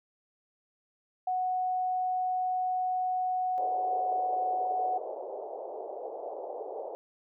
sine tone, 738 Hz, F#5, 5 cents flat, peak -27 dBFS, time 1.27-4.98 s, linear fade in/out 5 ms
pink band-pass noise, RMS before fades -39 dBFS, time 3.58-6.95 s, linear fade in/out 0 ms, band 410 to 780 Hz, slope 48 dB/octave
effects none

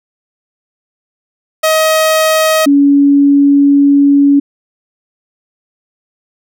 sawtooth / sine tone pair in turn, 632 / 282.4 Hz, D#5 / C#4, +27 / +32 cents, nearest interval octave + major second, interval 1395 cents, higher first, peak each -4 dBFS, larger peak neither, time 1.63-2.66 / 2.66-4.4 s, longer second, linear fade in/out 10 ms, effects none

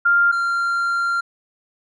sine / triangle tone pair in turn, 1396.9 / 1384.8 Hz, F6 / F6, 0 / -15 cents, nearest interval unison, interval 15 cents, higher first, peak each -12 / -16 dBFS, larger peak first, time 0.05-0.32 / 0.32-1.21 s, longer second, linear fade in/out 10 ms, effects resampled to 24000 Hz

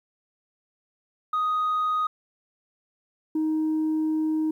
sine tone pair in turn, 1247 / 312.9 Hz, D#6 / D#4, +3 / +10 cents, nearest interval 2 octaves, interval 2393 cents, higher first, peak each -20 dBFS, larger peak neither, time 1.33-2.07 / 3.35-4.51 s, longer second, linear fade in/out 5 ms, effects tanh soft clip ceiling -20 dBFS + 10-bit

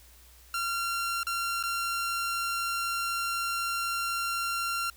sawtooth tone with dropouts, 1376 Hz, F6, 26 cents flat, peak -25 dBFS, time 0.54-4.9 s, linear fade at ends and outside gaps 2 ms, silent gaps 1.232-1.268 / 1.628-1.636 s, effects added 60 Hz sine -55 dBFS peak until 4.96 s + white hiss -57 dBFS RMS until 4.96 s

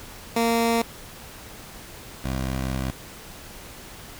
15% pulse tone pair in turn, 231 / 65.35 Hz, A#3 / C2, -16 / -1 cents, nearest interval octave + minor seventh, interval 2185 cents, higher first, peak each -13 / -19 dBFS, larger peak first, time 0.36-0.82 / 2.24-2.91 s, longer second, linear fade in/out 5 ms, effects pink hiss -42 dBFS RMS until 4.19 s

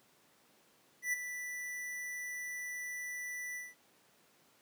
square tone with ADSR envelope, 1975.5 Hz, B6, in tune, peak -30 dBFS, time 1.02-3.75 s, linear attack 110 ms, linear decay 16 ms, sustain -10 dB, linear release 190 ms, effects pink hiss -67 dBFS RMS until 4.61 s + high-pass 200 Hz 12 dB/octave

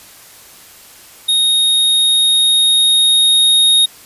square tone with level ramp, 3729 Hz, A#7, in tune, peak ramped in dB -11 to -8 dBFS, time 1.28-3.86 s, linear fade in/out 10 ms, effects white hiss -40 dBFS RMS until 4.05 s + resampled to 32000 Hz

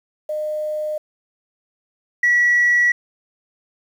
sine tone pair in turn, 610 / 1936.6 Hz, D#5 / B6, -34 / -34 cents, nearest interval octave + minor sixth, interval 2000 cents, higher second, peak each -21 / -11 dBFS, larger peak second, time 0.29-0.98 / 2.23-2.92 s, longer neither, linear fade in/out 5 ms, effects tanh soft clip ceiling -9 dBFS + 8-bit

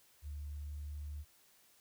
sine tone with pitch glide, 73.3 to 73.9 Hz, D2 to D2, -3 to +11 cents, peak -40 dBFS, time 0.22-1.25 s, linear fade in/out 50 ms, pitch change +14 cents, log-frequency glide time 0.37-1.1 s, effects tanh soft clip ceiling -36 dBFS + white hiss -67 dBFS RMS until 1.8 s

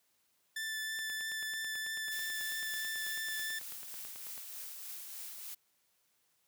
sawtooth tone with vibrato, 1760 Hz, A6, in tune, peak -33 dBFS, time 0.56-3.59 s, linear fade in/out 5 ms, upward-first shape triangle, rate 3.1 Hz, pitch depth 12 cents each way
click train, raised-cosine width 0.3 ms, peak -35 dBFS, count 32, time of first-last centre 0.99-4.378 s, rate 9.15 Hz
blue noise with tremolo, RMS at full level -44 dBFS, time 2.11-5.55 s, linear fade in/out 10 ms, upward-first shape triangle, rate 3.3 Hz, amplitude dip 35%
effects white hiss -75 dBFS RMS until 6.47 s + high-pass 60 Hz 12 dB/octave

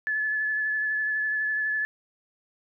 sine tone with vibrato, 1724 Hz, A6, 36 cents flat, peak -24 dBFS, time 0.07-1.85 s, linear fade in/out 0 ms, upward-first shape sine, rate 12 Hz, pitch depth 17 cents each way, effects none

